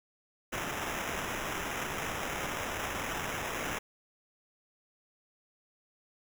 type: noise with sample-and-hold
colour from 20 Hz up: violet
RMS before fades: -36 dBFS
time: 0.52-3.79 s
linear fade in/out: 10 ms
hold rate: 4410 Hz
effects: none